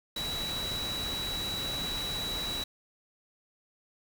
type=tone in noise; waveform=sine; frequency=3915 Hz; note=B7; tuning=16 cents flat; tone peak=-33 dBFS; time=0.16-2.64 s; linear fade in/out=5 ms; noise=pink; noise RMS=-38 dBFS; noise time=0.16-2.64 s; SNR=+2 dB; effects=none